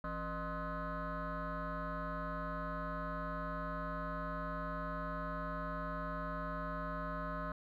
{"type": "tone with frequency modulation", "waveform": "sine", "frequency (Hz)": 610, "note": "D#5", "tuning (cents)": -34, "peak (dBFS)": -36, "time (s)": [0.04, 7.52], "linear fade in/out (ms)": 2, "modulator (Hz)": 220, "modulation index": 3.8, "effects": ["tanh soft clip ceiling -34 dBFS", "13-bit"]}